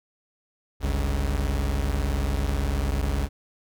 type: tone pair together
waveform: 40% pulse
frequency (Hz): 49.23 / 69.3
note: G1 / C#2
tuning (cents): +8 / 0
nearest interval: tritone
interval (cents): 592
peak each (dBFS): -26 / -24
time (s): 0.8-3.29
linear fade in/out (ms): 50
effects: none